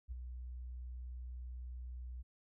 sine tone with ADSR envelope, 61.74 Hz, B1, in tune, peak -38 dBFS, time 0.08-2.23 s, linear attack 37 ms, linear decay 14 ms, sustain -5 dB, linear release 21 ms, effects none

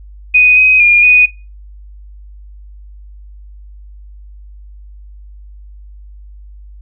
sine tone with pitch steps, 2490 / 2519 / 2418 / 2481 Hz, D#7 / D#7 / D7 / D#7, +1 / +21 / +50 / -6 cents, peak -4 dBFS, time 0.34-1.26 s, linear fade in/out 10 ms, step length 230 ms, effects noise-tail reverb RT60 0.3 s tail -21 dB re dry + added 50 Hz sine -32 dBFS peak until 6.81 s

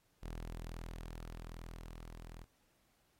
sawtooth tone with level ramp, 41.2 Hz, E1, in tune, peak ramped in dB -38 to -45 dBFS, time 0.22-2.45 s, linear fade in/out 20 ms, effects pink hiss -75 dBFS RMS until 3.19 s + AAC 48 kbps

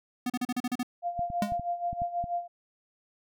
square tone bursts, 247.7 Hz, B3, 5 cents sharp, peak -28 dBFS, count 8, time 0.26-0.831 s, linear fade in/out 5 ms, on 39 ms, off 37 ms
sine tone with tremolo, 697 Hz, F5, 4 cents flat, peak -26 dBFS, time 1.02-2.48 s, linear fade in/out 50 ms, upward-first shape sine, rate 6.2 Hz, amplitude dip 75%
clicks, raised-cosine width 5 ms, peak -26 dBFS, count 7, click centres 1.193 / 1.302 / 1.521 / 1.596 / 1.93 / 2.019 / 2.241 s
square tone with exponential decay, 206.7 Hz, G#3, 8 cents flat, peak -23 dBFS, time 1.42-1.57 s, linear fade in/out 2 ms, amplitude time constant 32 ms
effects none

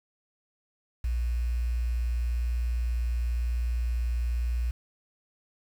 sine tone with quantisation, 59.5 Hz, A#1, 36 cents sharp, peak -25 dBFS, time 1.04-4.71 s, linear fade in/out 5 ms, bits 8, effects none

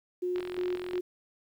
sine tone with tremolo, 360 Hz, F#4, 47 cents flat, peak -28 dBFS, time 0.22-1.01 s, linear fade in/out 10 ms, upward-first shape square, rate 2.8 Hz, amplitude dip 55%
click train, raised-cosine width 0.3 ms, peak -25 dBFS, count 28, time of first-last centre 0.36-0.979 s, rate 43.6 Hz
effects 10-bit

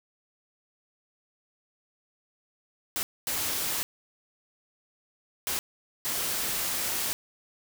white noise bursts at uneven times, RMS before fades -30 dBFS, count 4, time 2.96-3.03 / 3.27-3.83 / 5.47-5.59 / 6.05-7.13 s, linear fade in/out 0 ms, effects none

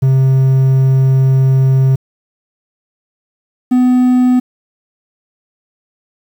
triangle tone pair in turn, 132.8 / 250.7 Hz, C3 / B3, +26 / +26 cents, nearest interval major seventh, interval 1100 cents, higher second, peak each -5 dBFS, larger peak neither, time 0.02-1.96 / 3.71-4.4 s, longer first, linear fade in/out 10 ms, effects 7-bit

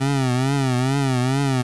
25% pulse tone with vibrato, 132.2 Hz, C3, 18 cents sharp, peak -14 dBFS, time 0-1.63 s, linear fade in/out 20 ms, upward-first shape triangle, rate 2.3 Hz, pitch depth 130 cents each way, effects resampled to 24000 Hz + 7-bit

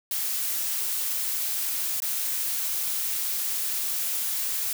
blue noise with dropouts, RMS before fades -28 dBFS, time 0.11-4.73 s, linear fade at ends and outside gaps 2 ms, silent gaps 2.002-2.021 s, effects none

